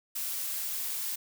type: noise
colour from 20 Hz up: blue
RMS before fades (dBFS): -34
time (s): 0.15-1.16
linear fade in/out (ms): 10
effects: none